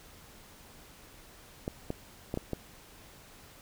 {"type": "clicks", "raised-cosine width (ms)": 2, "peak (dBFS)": -19, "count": 5, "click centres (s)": [1.679, 1.904, 2.341, 2.374, 2.533], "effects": ["pink hiss -54 dBFS RMS until 3.61 s"]}